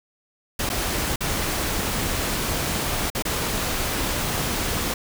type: noise with dropouts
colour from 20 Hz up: pink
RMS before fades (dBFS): -25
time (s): 0.59-4.94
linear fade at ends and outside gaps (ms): 5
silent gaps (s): 0.692-0.699 / 1.16-1.206 / 3.102-3.149 / 3.224-3.251
effects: none